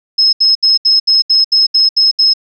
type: tone bursts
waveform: sine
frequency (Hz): 5170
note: E8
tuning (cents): -34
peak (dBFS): -6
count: 10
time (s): 0.18-2.337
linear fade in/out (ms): 10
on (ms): 150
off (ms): 73
effects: none